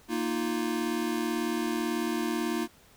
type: chord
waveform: square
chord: Bb suspended fourth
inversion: none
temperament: equal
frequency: 233.1 / 311.1 / 349.2 Hz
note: Bb3 / Eb4 / F4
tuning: 0 / 0 / 0 cents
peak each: -33 dBFS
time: 0.08-2.68 s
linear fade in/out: 50 ms
effects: pink hiss -58 dBFS RMS until 2.96 s